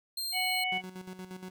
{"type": "tone", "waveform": "sawtooth", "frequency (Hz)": 4186, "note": "C8", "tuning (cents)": 0, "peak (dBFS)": -30, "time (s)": [0.17, 0.64], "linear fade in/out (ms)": 5}
{"type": "harmonic tone", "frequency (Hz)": 740, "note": "F#5", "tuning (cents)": 0, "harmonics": [1, 3, 4], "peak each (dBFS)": [-34, -31, -36], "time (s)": [0.32, 0.82], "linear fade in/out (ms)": 50}
{"type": "tone with tremolo", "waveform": "30% pulse", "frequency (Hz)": 185, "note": "F#3", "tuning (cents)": 0, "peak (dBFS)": -37, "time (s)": [0.72, 1.5], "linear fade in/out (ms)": 2, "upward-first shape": "square", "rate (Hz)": 8.5, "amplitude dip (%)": 65}
{"effects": []}